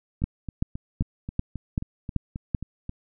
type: two click trains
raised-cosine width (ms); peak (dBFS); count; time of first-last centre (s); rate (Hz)
5; -11 / -20; 7 / 11; 0.24-2.548 / 0.22-2.894; 2.6 / 3.74
effects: none